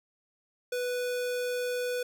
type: tone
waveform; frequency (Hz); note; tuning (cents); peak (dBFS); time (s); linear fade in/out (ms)
square; 493.9; B4; 0; -30; 0.72-2.03; 5
effects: none